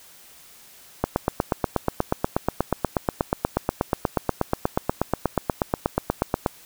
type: click train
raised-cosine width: 1 ms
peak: -5 dBFS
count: 46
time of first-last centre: 1.04-6.462 s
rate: 8.3 Hz
effects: white hiss -49 dBFS RMS until 6.65 s